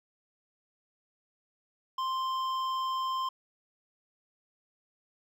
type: tone with hard clipping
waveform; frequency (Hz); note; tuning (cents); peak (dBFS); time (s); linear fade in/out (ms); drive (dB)
sine; 1046.5; C6; 0; -31; 1.98-3.29; 5; 9
effects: none